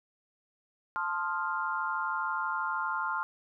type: chord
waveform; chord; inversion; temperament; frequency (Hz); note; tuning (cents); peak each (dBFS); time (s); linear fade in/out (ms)
sine; F dominant seventh; first; equal; 880 / 1046.5 / 1244.5 / 1396.9; A5 / C6 / Eb6 / F6; 0 / 0 / 0 / 0; -36 / -34 / -39 / -33; 0.96-3.23; 0
effects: none